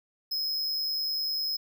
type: tone with amplitude modulation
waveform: square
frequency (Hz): 5120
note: D#8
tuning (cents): +49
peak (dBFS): -26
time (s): 0.31-1.57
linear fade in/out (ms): 10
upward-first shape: sine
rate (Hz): 150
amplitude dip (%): 50
effects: none